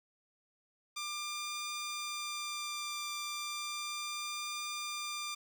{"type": "tone with vibrato", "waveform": "10% pulse", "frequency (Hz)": 1192, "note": "D6", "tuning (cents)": 25, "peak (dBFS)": -29, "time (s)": [0.96, 5.35], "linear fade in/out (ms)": 10, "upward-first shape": "triangle", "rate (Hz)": 0.34, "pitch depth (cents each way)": 10, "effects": []}